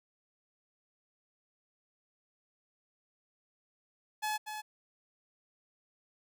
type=tone with echo; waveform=sawtooth; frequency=854 Hz; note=G#5; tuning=48 cents sharp; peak=-28 dBFS; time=4.22-4.38 s; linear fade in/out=20 ms; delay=240 ms; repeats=1; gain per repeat=-7 dB; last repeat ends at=4.62 s; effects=none